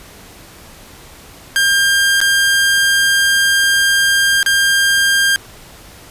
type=tone with dropouts; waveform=sawtooth; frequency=1600 Hz; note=G6; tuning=35 cents sharp; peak=-7 dBFS; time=1.56-5.36 s; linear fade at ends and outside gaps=0 ms; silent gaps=2.204-2.214 / 4.429-4.462 s; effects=pink hiss -39 dBFS RMS until 6.1 s + resampled to 32000 Hz